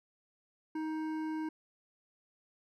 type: tone with hard clipping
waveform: sine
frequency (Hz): 313.9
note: D#4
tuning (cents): +15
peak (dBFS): -36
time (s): 0.75-1.49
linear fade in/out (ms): 5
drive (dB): 11
effects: none